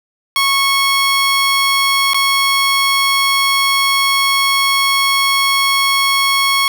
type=tone with dropouts; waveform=15% pulse; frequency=1100 Hz; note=C#6; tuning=14 cents flat; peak=-5 dBFS; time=0.36-6.68 s; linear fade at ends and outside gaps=1 ms; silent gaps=2.134-2.144 s; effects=none